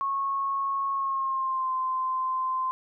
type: tone with pitch glide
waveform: sine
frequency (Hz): 1097 to 1037.8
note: C#6 to C6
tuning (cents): -18 to -14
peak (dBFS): -25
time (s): 0.01-2.71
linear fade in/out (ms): 0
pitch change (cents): -96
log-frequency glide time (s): 0.93-1.72
effects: none